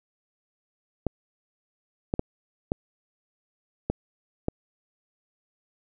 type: clicks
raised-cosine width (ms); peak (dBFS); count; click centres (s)
2; -11; 6; 1.067 / 2.139 / 2.194 / 2.719 / 3.9 / 4.484
effects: none